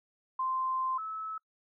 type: tone pair in turn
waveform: sine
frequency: 1042 / 1299.9 Hz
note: C6 / E6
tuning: -7 / -25 cents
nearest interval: major third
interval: 382 cents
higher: second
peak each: -29 / -35 dBFS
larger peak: first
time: 0.39-0.98 / 0.98-1.38 s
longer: first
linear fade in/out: 5 ms
effects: noise-tail reverb RT60 0.1 s tail -25 dB re dry